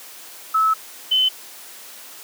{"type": "tone pair in turn", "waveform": "sine", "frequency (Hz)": [1300, 3044], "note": ["E6", "F#7"], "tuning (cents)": [-24, 48], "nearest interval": "octave + minor third", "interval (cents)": 1472, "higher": "second", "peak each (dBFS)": -14, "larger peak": "neither", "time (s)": [[0.54, 0.74], [1.11, 1.29]], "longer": "first", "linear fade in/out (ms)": 10, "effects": ["white hiss -40 dBFS RMS until 2.23 s", "high-pass 300 Hz 12 dB/octave"]}